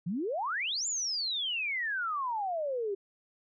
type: exponential two-way sweep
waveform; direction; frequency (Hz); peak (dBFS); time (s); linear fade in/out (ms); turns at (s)
sine; up then down; 157 to 7300 to 383.5; -30; 0.06-2.95; 10; 0.87
effects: none